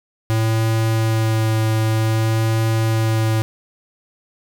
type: tone with vibrato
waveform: square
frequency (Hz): 111.2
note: A2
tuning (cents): +19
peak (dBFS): -16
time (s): 0.3-3.42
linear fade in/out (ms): 0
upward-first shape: sine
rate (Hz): 0.53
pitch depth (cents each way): 13
effects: none